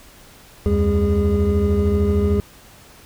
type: tone cluster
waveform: triangle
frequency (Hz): 74.9 / 88.1 / 202.1 / 410.3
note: D2 / F2 / G#3 / G#4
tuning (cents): +35 / +16 / -47 / -21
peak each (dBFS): -18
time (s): 0.66-2.4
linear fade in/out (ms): 0
effects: tanh soft clip ceiling -5 dBFS + pink hiss -46 dBFS RMS until 3.05 s